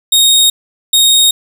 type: tone pair in turn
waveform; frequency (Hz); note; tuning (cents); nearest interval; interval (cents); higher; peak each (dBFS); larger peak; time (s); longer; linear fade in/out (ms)
sawtooth; 3729 / 3729; A#7 / A#7; 0 / 0; unison; 0; neither; -3; neither; 0.12-0.5 / 0.93-1.31; neither; 5
effects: none